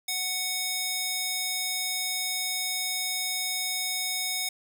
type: tone with high-pass filter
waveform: square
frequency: 740 Hz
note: F#5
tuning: in tune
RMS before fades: -30 dBFS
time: 0.08-4.49 s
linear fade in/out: 5 ms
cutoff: 3000 Hz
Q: 0.68
effects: none